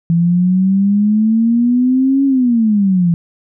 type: exponential two-way sweep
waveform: sine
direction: up then down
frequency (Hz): 166.4 to 277.2 to 166.4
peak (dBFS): -9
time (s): 0.1-3.14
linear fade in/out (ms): 0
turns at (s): 2.25
effects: none